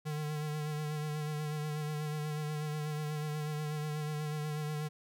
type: tone with vibrato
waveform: square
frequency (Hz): 151.3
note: D#3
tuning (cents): -48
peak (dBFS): -35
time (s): 0.05-4.89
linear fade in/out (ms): 20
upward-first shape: sine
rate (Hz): 8.2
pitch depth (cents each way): 29
effects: none